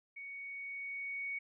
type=tone with level ramp; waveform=sine; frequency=2232 Hz; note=C#7; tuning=11 cents sharp; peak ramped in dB=-44 to -36 dBFS; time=0.16-1.39 s; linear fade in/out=10 ms; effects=none